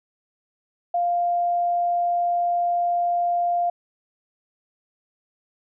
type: tone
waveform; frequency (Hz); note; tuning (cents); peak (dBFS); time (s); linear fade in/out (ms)
sine; 698.5; F5; 0; -19; 0.94-3.7; 5
effects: none